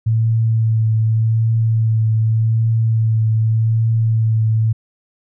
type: tone with vibrato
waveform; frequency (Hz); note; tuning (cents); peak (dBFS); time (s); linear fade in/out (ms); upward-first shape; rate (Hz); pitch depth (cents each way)
sine; 111.8; A2; +28; -12; 0.06-4.73; 10; triangle; 0.85; 23
effects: none